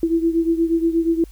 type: beating tone pair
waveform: sine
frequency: 329.6 / 338 Hz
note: E4 / E4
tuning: 0 / +43 cents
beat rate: 8.4 Hz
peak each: -17 / -21 dBFS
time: 0.03-1.24 s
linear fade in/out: 2 ms
effects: added 50 Hz sine -38 dBFS peak until 1.31 s + white hiss -54 dBFS RMS until 1.31 s